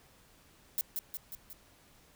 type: noise with echo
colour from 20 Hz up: violet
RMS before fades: -31 dBFS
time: 0.78-0.81 s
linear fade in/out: 0 ms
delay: 180 ms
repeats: 4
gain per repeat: -4 dB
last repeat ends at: 1.53 s
effects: pink hiss -62 dBFS RMS until 2.15 s